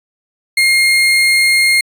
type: tone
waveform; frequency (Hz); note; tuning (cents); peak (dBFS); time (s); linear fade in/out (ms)
35% pulse; 2132; C7; +32; -7; 0.57-1.81; 5
effects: resampled to 32000 Hz